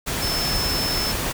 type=tone in noise; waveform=sine; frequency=5274 Hz; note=E8; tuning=in tune; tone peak=-24 dBFS; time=0.21-1.13 s; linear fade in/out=20 ms; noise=pink; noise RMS=-25 dBFS; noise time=0.06-1.33 s; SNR=-2 dB; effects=none